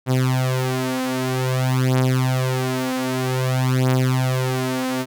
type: beating tone pair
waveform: sawtooth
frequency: 128.7 / 129.22 Hz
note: C3 / C3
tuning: -28 / -21 cents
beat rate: 0.52 Hz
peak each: -17 dBFS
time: 0.06-5.06 s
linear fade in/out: 50 ms
effects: none